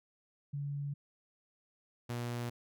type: tone pair in turn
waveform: sine / sawtooth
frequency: 142.6 / 119.91 Hz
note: C#3 / A#2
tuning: +49 / +49 cents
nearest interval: minor third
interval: 300 cents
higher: first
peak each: -35 / -32 dBFS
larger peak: second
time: 0.53-0.94 / 2.09-2.5 s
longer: neither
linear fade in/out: 10 ms
effects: none